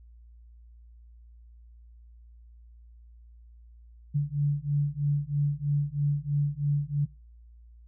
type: beating tone pair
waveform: sine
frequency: 143 / 146.1 Hz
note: D3 / D3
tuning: -46 / -9 cents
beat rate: 3.1 Hz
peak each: -27 dBFS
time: 4.14-7.06 s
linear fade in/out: 20 ms
effects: noise-tail reverb RT60 0.3 s tail -22 dB re dry + added 58 Hz sine -49 dBFS peak until 7.87 s